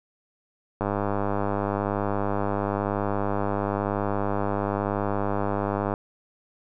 click train, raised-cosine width 1 ms, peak -12 dBFS, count 519, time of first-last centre 0.81-5.939 s, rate 101 Hz, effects none

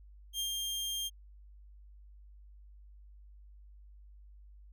sawtooth tone with ADSR envelope, 3200 Hz, G7, 35 cents sharp, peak -29 dBFS, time 0.33-1.1 s, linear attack 64 ms, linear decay 100 ms, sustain -2 dB, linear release 33 ms, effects added 50 Hz sine -52 dBFS peak until 4.72 s

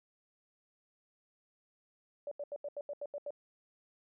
sine tone bursts, 578 Hz, D5, 28 cents flat, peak -37 dBFS, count 9, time 2.27-3.306 s, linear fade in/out 2 ms, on 44 ms, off 80 ms, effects none

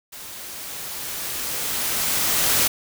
white noise with level ramp, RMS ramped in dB -38 to -18 dBFS, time 0.12-2.68 s, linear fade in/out 10 ms, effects none

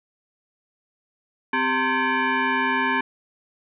sine tone with frequency modulation, 396 Hz, G4, 18 cents sharp, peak -19 dBFS, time 1.53-3.01 s, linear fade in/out 5 ms, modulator 654 Hz, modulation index 2.9, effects none

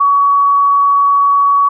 sine tone, 1128 Hz, C#6, 30 cents sharp, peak -7 dBFS, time 0-1.69 s, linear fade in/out 10 ms, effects none

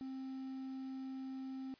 triangle tone with quantisation, 264.1 Hz, C4, 16 cents sharp, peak -40 dBFS, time 0.01-1.74 s, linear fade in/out 0 ms, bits 10, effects white hiss -66 dBFS RMS until 1.79 s + resampled to 11025 Hz

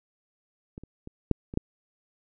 clicks, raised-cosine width 3 ms, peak -26 / -30 / -27 / -8 / -24 / -11 dBFS, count 6, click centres 0.779 / 0.836 / 1.074 / 1.313 / 1.539 / 1.574 s, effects none

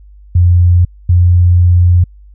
sine tone pair in turn, 88 / 88.35 Hz, F2 / F2, +14 / +21 cents, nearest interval unison, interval 7 cents, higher second, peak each -4 dBFS, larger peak neither, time 0.35-0.85 / 1.09-2.04 s, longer second, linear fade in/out 5 ms, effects added 50 Hz sine -35 dBFS peak until 2.34 s

